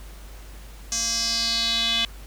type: tone with band-pass filter sweep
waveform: square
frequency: 230 Hz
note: A#3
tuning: 23 cents flat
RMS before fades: -24 dBFS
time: 0.92-2.05 s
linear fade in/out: 0 ms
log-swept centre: 6200 to 3300 Hz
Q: 5.1
effects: added 50 Hz sine -39 dBFS peak until 2.26 s + pink hiss -48 dBFS RMS until 2.26 s